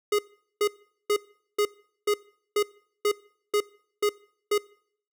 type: tone bursts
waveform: square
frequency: 415.3 Hz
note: G#4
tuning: in tune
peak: -21 dBFS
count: 10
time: 0.12-4.58 s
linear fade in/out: 5 ms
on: 68 ms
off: 420 ms
effects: noise-tail reverb RT60 0.6 s tail -23 dB re dry